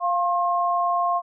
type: tone pair together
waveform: sine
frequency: 698.5 / 1070.3 Hz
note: F5 / C6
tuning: 0 / +39 cents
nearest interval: perfect fifth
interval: 739 cents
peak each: -22 dBFS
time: 0-1.22 s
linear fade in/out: 50 ms
effects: none

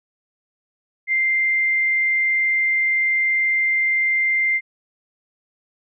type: tone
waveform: sine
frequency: 2093 Hz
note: C7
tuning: in tune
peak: -16 dBFS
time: 1.07-4.61 s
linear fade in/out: 50 ms
effects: none

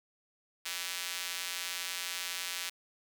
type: tone with high-pass filter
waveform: square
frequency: 89 Hz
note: F2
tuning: 33 cents sharp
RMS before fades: -38 dBFS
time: 0.65-2.7 s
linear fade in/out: 10 ms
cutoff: 2600 Hz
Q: 0.84
effects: none

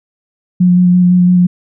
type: tone with vibrato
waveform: sine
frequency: 179.3 Hz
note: F3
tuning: 46 cents sharp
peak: -5 dBFS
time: 0.6-1.47 s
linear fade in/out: 10 ms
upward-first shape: square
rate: 5.9 Hz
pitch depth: 12 cents each way
effects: none

